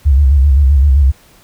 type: tone with vibrato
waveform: sine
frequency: 69.3 Hz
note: C#2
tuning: in tune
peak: -5 dBFS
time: 0.05-1.12 s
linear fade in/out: 20 ms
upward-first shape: square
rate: 7.7 Hz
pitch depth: 89 cents each way
effects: pink hiss -46 dBFS RMS until 1.43 s